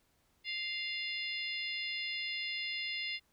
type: harmonic tone with a mistuned harmonic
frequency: 698.5 Hz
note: F5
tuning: in tune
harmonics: 3 / 4 / 5 / 6 / 7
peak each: -39 / -41 / -43 / -45 / -46 dBFS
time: 0.44-3.2 s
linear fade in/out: 50 ms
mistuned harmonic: 7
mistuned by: +47 cents
effects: pink hiss -73 dBFS RMS until 3.32 s